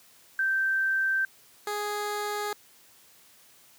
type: tone pair in turn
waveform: sine / 15% pulse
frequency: 1560 / 415.3 Hz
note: G6 / G#4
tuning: -9 / 0 cents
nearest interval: octave + major seventh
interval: 2291 cents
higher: first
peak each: -23 dBFS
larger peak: neither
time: 0.39-1.25 / 1.67-2.53 s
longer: neither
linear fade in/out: 2 ms
effects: white hiss -57 dBFS RMS until 3.78 s + high-pass 80 Hz 12 dB/octave